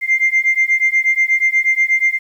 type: beating tone pair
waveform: sine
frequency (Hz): 2093 / 2101.3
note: C7 / C7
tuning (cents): 0 / +7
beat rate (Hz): 8.3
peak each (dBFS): -14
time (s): 0.01-2.19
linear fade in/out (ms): 50
effects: tanh soft clip ceiling -6 dBFS + 8-bit